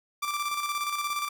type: tone with tremolo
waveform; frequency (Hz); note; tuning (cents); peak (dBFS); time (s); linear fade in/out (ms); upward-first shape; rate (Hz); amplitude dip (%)
sawtooth; 1174.7; D6; 0; -23; 0.22-1.29; 10; square; 17; 45
effects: none